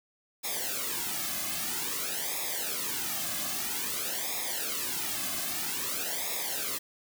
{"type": "noise with flanger", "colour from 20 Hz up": "white", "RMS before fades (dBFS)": -33, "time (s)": [0.43, 6.79], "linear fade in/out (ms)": 20, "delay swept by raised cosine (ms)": [0.67, 2.17], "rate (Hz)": 0.51, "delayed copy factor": -0.85, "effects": []}